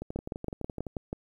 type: two click trains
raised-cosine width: 2 ms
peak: -23 / -19 dBFS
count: 11 / 7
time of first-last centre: 0.02-0.867 / 0.16-1.129 s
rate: 11.8 / 6.19 Hz
effects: 10-bit